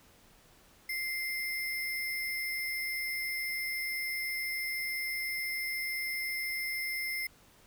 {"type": "tone with sample-and-hold", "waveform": "sine", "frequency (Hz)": 2093, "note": "C7", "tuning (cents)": 0, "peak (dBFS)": -32, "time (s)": [0.89, 7.27], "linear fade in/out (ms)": 5, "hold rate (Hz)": 7350, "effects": ["pink hiss -61 dBFS RMS until 7.66 s"]}